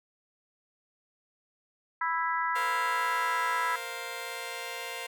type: harmonic tone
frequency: 329.6 Hz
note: E4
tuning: in tune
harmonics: 3 / 4 / 5 / 6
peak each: -30 / -32 / -34 / -36 dBFS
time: 2.01-3.76 s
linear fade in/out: 5 ms
type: chord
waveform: 10% pulse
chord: Bb suspended second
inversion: none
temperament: just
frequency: 466.2 / 524.4 / 699.2 Hz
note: Bb4 / C5 / F5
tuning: 0 / +4 / +2 cents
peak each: -32 dBFS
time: 2.55-5.07 s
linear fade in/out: 10 ms
effects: none